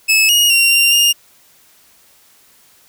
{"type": "tone with pitch steps", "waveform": "sawtooth", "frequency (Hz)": [2598, 2875, 2757, 2774, 2824], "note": ["E7", "F7", "F7", "F7", "F7"], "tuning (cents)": [-26, 50, -23, -12, 19], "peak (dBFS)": -6, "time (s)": [0.08, 1.13], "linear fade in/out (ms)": 20, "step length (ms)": 210, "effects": ["white hiss -50 dBFS RMS until 2.88 s"]}